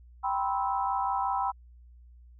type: chord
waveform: sine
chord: C major seventh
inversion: second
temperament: just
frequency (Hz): 784.9 / 981.1 / 1046.5 / 1308.1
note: G5 / B5 / C6 / E6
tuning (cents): +2 / -12 / 0 / -14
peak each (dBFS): -30 / -30 / -35 / -35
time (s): 0.23-1.52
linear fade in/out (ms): 20
effects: added 60 Hz sine -50 dBFS peak until 2.39 s